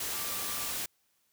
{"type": "tone in noise", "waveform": "sine", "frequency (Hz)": 1174.7, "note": "D6", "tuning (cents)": 0, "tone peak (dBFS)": -46, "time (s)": [0.14, 0.71], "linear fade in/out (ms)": 5, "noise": "white", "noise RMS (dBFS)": -35, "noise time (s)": [0, 0.86], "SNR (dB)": -14, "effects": ["white hiss -73 dBFS RMS until 1.32 s"]}